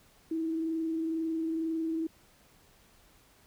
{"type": "tone with frequency modulation", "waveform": "sine", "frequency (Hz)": 324, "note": "E4", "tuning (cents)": -30, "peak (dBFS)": -29, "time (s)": [0.31, 2.07], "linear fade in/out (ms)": 5, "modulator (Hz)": 22.1, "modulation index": 0.22, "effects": ["pink hiss -62 dBFS RMS until 3.46 s"]}